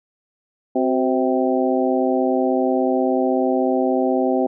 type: harmonic tone with a mistuned harmonic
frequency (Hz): 130.1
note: C3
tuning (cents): -9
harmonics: 2 / 3 / 4 / 5 / 6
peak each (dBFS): -20 / -22 / -23 / -24 / -25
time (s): 0.75-4.47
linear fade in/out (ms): 10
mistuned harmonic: 3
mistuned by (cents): -62
effects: none